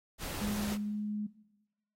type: noise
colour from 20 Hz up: pink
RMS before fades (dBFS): -40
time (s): 0.18-0.78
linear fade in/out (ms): 50
type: tone with pitch glide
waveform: sine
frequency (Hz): 207.7 to 209.6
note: G#3 to G#3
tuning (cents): 0 to +16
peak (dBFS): -32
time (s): 0.41-1.27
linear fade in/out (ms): 10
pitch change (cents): +16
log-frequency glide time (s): 0.81-0.95
effects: noise-tail reverb RT60 1.0 s tail -18 dB re dry + AAC 48 kbps